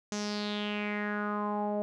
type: tone with low-pass filter sweep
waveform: sawtooth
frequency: 207.9 Hz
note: G#3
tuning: 2 cents sharp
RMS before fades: -33 dBFS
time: 0.12-1.82 s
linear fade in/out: 0 ms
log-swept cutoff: 6400 to 640 Hz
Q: 4.8
effects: none